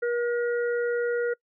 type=harmonic tone; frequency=477.8 Hz; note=A#4; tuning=43 cents sharp; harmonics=1 / 3 / 4; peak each=-24 / -32 / -40 dBFS; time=0.02-1.34 s; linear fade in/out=10 ms; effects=noise-tail reverb RT60 0.1 s tail -25 dB re dry